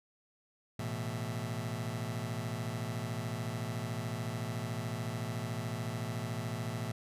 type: chord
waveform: sawtooth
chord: A suspended second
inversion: none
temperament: just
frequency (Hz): 110 / 123.75 / 165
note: A2 / B2 / E3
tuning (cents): 0 / +4 / +2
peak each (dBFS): -34 / -35 / -38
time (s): 0.79-6.92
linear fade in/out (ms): 5
effects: resampled to 32000 Hz